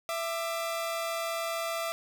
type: tone pair together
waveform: sawtooth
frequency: 664.8 / 1190 Hz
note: E5 / D6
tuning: +15 / +22 cents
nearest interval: minor seventh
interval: 1007 cents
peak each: -28 / -33 dBFS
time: 0.09-1.92 s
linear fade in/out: 0 ms
effects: none